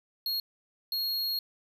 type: tone bursts at uneven times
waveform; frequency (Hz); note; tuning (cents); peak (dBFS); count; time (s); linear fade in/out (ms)
square; 4290; C8; +42; -29; 2; 0.26-0.4 / 0.92-1.39; 2
effects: none